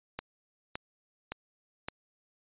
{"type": "click train", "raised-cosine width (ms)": 0.3, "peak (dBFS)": -19, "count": 4, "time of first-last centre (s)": [0.19, 1.885], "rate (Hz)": 1.77, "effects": ["resampled to 8000 Hz"]}